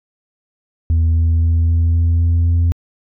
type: tone with pitch steps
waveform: sine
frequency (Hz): 81.7 / 82.22 / 82.74 / 83.27 / 83.8 / 84.34 / 84.87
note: E2 / E2 / E2 / E2 / E2 / E2 / F2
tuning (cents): -15 / -4 / +7 / +18 / +29 / +40 / -49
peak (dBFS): -8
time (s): 0.9-2.72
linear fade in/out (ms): 0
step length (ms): 260
effects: tanh soft clip ceiling -10 dBFS